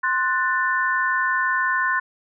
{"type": "chord", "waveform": "sine", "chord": "F# diminished", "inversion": "second", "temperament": "equal with one note detuned", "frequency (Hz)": [1046.5, 1480, 1774.3], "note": ["C6", "F#6", "A6"], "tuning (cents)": [0, 0, 14], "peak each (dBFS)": -23, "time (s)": [0.03, 2], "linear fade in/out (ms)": 10, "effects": []}